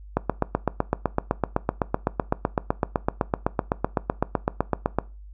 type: click train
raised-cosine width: 1 ms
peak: -6 dBFS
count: 39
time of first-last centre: 0.17-4.986 s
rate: 7.89 Hz
effects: noise-tail reverb RT60 0.3 s tail -20 dB re dry + added 50 Hz sine -40 dBFS peak until 5.33 s